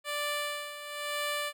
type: tone with tremolo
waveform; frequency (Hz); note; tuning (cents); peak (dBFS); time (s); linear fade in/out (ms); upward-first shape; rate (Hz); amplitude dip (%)
10% pulse; 587; D5; -1; -22; 0.04-1.53; 50; sine; 1; 70
effects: none